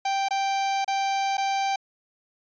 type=tone with dropouts; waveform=45% pulse; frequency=784 Hz; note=G5; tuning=in tune; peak=-23 dBFS; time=0.05-1.76 s; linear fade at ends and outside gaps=5 ms; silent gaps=0.286-0.307 / 0.846-0.878 / 1.371-1.379 s; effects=resampled to 16000 Hz